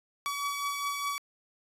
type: beating tone pair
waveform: sawtooth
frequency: 1137 / 1141.9 Hz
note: C#6 / D6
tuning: +44 / -49 cents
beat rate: 4.9 Hz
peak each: -28 / -35 dBFS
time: 0.26-1.18 s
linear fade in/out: 0 ms
effects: resampled to 32000 Hz